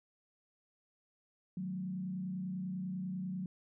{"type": "tone with frequency modulation", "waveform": "sine", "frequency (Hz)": 185, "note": "F#3", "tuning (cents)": 0, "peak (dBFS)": -36, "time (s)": [1.57, 3.46], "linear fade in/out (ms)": 2, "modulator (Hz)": 30.1, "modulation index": 0.64, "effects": []}